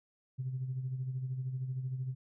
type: tone with tremolo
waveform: sine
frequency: 129.6 Hz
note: C3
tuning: 16 cents flat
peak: -31 dBFS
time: 0.38-2.15 s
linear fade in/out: 20 ms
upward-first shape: sine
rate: 13 Hz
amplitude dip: 55%
effects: tanh soft clip ceiling -28 dBFS